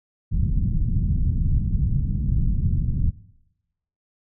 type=low-pass noise; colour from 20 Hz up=pink; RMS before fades=-21 dBFS; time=0.31-3.11 s; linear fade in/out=20 ms; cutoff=170 Hz; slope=24 dB/octave; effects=noise-tail reverb RT60 0.9 s tail -20 dB re dry